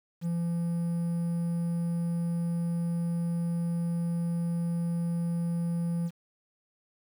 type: tone with quantisation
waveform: triangle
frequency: 170 Hz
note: F3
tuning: 46 cents flat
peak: -25 dBFS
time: 0.21-6.11 s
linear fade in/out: 50 ms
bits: 9
effects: none